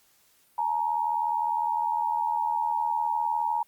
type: tone pair together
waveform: sine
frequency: 857.3 / 937 Hz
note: A5 / A#5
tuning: -45 / +9 cents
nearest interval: major second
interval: 154 cents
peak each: -28 / -26 dBFS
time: 0.58-3.63 s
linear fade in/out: 5 ms
effects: white hiss -63 dBFS RMS until 3.67 s + Opus 48 kbps